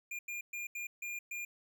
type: tone bursts at uneven times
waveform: square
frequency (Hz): 2410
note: D7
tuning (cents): +44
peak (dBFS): -39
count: 6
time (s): 0.11-0.19 / 0.28-0.41 / 0.53-0.67 / 0.75-0.87 / 1.02-1.19 / 1.31-1.45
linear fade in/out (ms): 5
effects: none